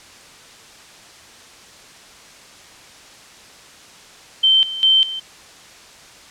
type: tone with tremolo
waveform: sine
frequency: 3108 Hz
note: G7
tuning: 16 cents flat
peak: -10 dBFS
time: 4.43-5.2 s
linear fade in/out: 10 ms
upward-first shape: square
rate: 2.5 Hz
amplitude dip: 80%
effects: white hiss -43 dBFS RMS until 6.3 s + low-pass 7000 Hz 12 dB/octave